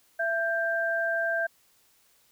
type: tone pair together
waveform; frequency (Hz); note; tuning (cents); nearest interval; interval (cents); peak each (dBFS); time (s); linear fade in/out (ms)
sine; 668 / 1580; E5 / G6; +23 / +13; octave + minor third; 1490; -28 / -27; 0.19-1.47; 10
effects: white hiss -64 dBFS RMS until 2.31 s

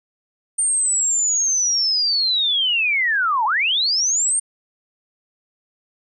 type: linear two-way sweep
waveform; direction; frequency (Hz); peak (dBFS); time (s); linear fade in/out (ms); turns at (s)
sine; down then up; 8870 to 832 to 8870; -16; 0.58-4.4; 10; 3.45
effects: none

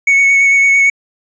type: tone with vibrato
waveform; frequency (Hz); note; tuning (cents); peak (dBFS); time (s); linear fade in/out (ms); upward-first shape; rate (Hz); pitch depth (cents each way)
triangle; 2217; C#7; 0; -5; 0.07-0.9; 5; sine; 8.9; 14
effects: resampled to 16000 Hz

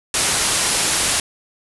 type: low-pass noise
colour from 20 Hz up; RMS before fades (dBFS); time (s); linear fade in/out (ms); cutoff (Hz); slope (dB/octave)
white; -19; 0.14-1.2; 2; 11000; 96
effects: none

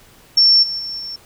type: tone with level steps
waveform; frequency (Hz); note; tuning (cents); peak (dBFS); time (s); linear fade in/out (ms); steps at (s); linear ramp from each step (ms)
sine; 5430; F8; -50; -8 / -21 / -24 / -26; 0.37-1.16; 5; 0.62 / 0.78 / 0.98; 20
effects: pink hiss -48 dBFS RMS until 1.25 s

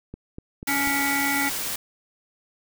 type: click train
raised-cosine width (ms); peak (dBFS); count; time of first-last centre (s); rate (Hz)
3; -23; 4; 0.14-0.873; 4.09
type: harmonic tone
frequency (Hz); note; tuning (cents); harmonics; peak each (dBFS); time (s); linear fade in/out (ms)
280.3; C#4; +19; 1 / 3 / 5 / 7 / 8; -28 / -29 / -31 / -27 / -29; 0.67-1.5; 20
type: noise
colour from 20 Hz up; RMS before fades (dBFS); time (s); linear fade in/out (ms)
white; -29; 0.67-1.76; 5
effects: none

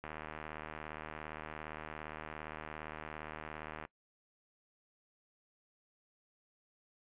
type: click train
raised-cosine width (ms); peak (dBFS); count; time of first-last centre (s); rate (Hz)
0.5; -28; 296; 0.04-3.851; 77.4
effects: noise-tail reverb RT60 0.1 s tail -22 dB re dry + resampled to 8000 Hz

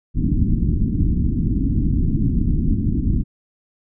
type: low-pass noise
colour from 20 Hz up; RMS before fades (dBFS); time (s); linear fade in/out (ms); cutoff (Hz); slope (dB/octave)
pink; -18; 0.14-3.24; 50; 300; 48
effects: none

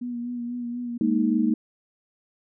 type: tone with vibrato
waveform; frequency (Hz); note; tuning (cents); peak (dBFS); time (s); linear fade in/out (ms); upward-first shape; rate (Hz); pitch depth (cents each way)
sine; 241.3; B3; -40; -28; 0.01-0.98; 10; sine; 4.1; 29
type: chord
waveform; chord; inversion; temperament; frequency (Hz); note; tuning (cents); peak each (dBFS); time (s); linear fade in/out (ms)
sine; Ab suspended second; none; equal; 207.7 / 233.1 / 311.1; Ab3 / Bb3 / Eb4; 0 / 0 / 0; -25 / -22 / -24; 1.01-1.54; 2
effects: none

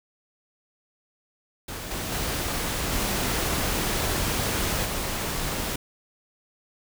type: noise with level steps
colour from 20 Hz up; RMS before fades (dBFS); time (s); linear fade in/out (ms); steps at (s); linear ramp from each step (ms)
pink; -35 / -31 / -28 / -26 / -29; 1.68-5.76; 5; 1.91 / 2.12 / 2.92 / 4.85; 2
effects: none

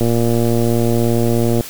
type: click train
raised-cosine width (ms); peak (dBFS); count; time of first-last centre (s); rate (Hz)
2; -4; 188; 0.01-1.608; 117
effects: white hiss -32 dBFS RMS until 1.69 s

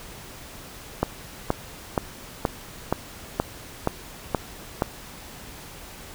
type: click train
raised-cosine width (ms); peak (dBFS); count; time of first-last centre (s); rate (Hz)
1; -6; 9; 1.03-4.821; 2.11
effects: pink hiss -42 dBFS RMS until 6.14 s

